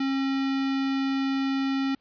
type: tone with notch filter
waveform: square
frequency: 270.4 Hz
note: C#4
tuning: 43 cents flat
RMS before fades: -26 dBFS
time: 0-1.95 s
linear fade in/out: 5 ms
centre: 650 Hz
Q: 1.3
effects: pink hiss -68 dBFS RMS until 2 s + resampled to 11025 Hz